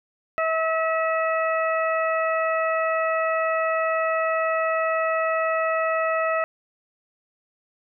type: harmonic tone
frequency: 646 Hz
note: E5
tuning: 35 cents flat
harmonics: 1 / 2 / 3 / 4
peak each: -23 / -25 / -29 / -33 dBFS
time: 0.38-6.44 s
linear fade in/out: 0 ms
effects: none